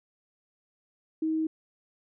sine tone, 317.1 Hz, D#4, 33 cents sharp, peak -25 dBFS, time 1.22-1.47 s, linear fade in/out 5 ms, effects none

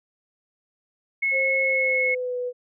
sine tone, 2184 Hz, C#7, 26 cents flat, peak -20 dBFS, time 1.22-2.15 s, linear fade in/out 10 ms
sine tone with pitch glide, 530 to 494.5 Hz, C5 to B4, +22 to +2 cents, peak -25 dBFS, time 1.31-2.53 s, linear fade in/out 50 ms, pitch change -120 cents, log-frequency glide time 1.61-2.37 s
effects none

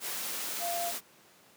sine tone in noise, 691 Hz, F5, 19 cents flat, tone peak -32 dBFS, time 0.59-0.93 s, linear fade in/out 50 ms, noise white, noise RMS -36 dBFS, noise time 0-1.01 s, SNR +1 dB, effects pink hiss -59 dBFS RMS until 1.56 s + high-pass 200 Hz 12 dB/octave

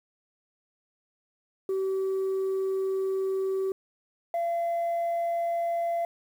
sine tone pair in turn, 383.4 / 681.5 Hz, G4 / F5, -38 / -43 cents, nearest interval minor seventh, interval 995 cents, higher second, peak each -23 dBFS, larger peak neither, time 1.69-3.72 / 4.34-6.05 s, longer first, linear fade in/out 2 ms, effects tanh soft clip ceiling -24 dBFS + 9-bit

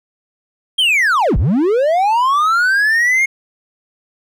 triangle linear two-way sweep, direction down then up, 3255 to 36.1 to 2170 Hz, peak -9 dBFS, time 0.78-3.26 s, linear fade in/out 10 ms, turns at 1.37 s, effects none

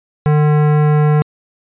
sine tone with hard clipping, 150.2 Hz, D3, 39 cents sharp, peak -11 dBFS, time 0.26-1.22 s, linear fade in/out 0 ms, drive 17 dB, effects resampled to 8000 Hz

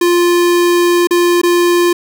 square tone with dropouts, 349.2 Hz, F4, in tune, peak -9 dBFS, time 0.01-1.93 s, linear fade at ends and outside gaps 5 ms, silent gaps 1.072-1.108 / 1.416-1.433 s, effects none

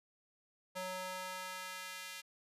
square tone with high-pass filter sweep, 185 Hz, F#3, in tune, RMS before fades -44 dBFS, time 0.75-2.22 s, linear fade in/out 20 ms, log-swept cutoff 520 to 2300 Hz, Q 1, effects resampled to 32000 Hz

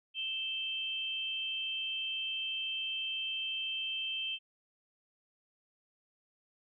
sine tone pair together, 2637 / 3133 Hz, E7 / G7, 0 / -2 cents, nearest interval minor third, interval 298 cents, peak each -39 / -35 dBFS, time 0.14-4.39 s, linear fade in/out 50 ms, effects none

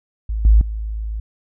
sine tone with level steps, 53.8 Hz, A1, 38 cents flat, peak -19 / -7 / -22 dBFS, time 0.29-1.2 s, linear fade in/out 5 ms, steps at 0.45 / 0.61 s, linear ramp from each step 2 ms, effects none

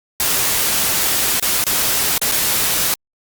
white noise with dropouts, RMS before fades -17 dBFS, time 0.2-2.94 s, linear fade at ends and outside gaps 1 ms, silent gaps 1.398-1.425 / 1.64-1.666 / 2.18-2.216 / 2.315-2.32 s, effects Opus 48 kbps

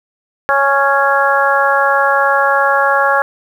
harmonic tone, 277.2 Hz, C#4, in tune, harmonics 2 / 3 / 4 / 5 / 6, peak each -16 / -16 / -16 / -16 / -16 dBFS, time 0.49-3.22 s, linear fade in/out 0 ms, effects 7-bit

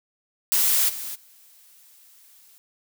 blue noise with level steps, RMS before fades -20 / -33 / -53 dBFS, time 0.52-2.58 s, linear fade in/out 0 ms, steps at 0.88 / 1.14 s, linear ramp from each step 20 ms, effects none

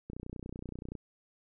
click train, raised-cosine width 3 ms, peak -28 dBFS, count 27, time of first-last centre 0.1-0.952 s, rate 30.5 Hz, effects none

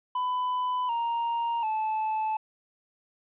triangle tone with pitch steps, 1000 / 933 / 870.6 Hz, B5 / A#5 / A5, +21 / +1 / -19 cents, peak -24 dBFS, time 0.15-2.37 s, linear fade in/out 5 ms, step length 740 ms, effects resampled to 8000 Hz + 10-bit

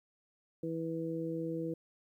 harmonic tone, 163.6 Hz, E3, 13 cents flat, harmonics 1 / 2 / 3, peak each -40 / -37 / -39 dBFS, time 0.63-1.74 s, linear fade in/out 5 ms, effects 12-bit

